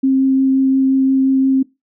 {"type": "tone with vibrato", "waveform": "sine", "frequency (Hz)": 266.3, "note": "C4", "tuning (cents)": 31, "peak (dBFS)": -10, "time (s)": [0.03, 1.63], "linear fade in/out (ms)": 10, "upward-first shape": "triangle", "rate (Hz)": 5.7, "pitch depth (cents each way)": 9, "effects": ["noise-tail reverb RT60 0.2 s tail -19 dB re dry"]}